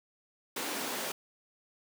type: high-pass noise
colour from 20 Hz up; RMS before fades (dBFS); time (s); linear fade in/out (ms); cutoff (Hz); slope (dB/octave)
pink; -36; 0.56-1.12; 5; 240; 24
effects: none